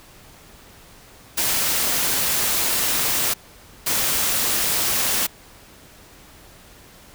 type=noise bursts at uneven times; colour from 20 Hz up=white; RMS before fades=-21 dBFS; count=2; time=1.37-3.34 / 3.86-5.27 s; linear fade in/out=10 ms; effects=pink hiss -47 dBFS RMS until 7.14 s